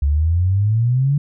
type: exponential sweep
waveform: sine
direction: up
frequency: 68.8 to 146.83 Hz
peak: -13 dBFS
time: 0.02-1.18 s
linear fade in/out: 5 ms
effects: none